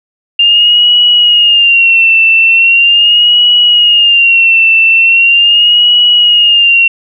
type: tone with vibrato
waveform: sine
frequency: 2794 Hz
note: F7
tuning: in tune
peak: -3 dBFS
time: 0.39-6.88 s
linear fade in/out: 5 ms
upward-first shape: sine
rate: 0.4 Hz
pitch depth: 77 cents each way
effects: none